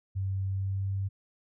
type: tone with pitch glide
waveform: sine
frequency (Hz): 96.3 to 97.48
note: G2 to G2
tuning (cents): -30 to -9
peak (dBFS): -28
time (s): 0.15-1.09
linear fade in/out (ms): 20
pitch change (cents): +21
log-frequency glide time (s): 0.47-0.9
effects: none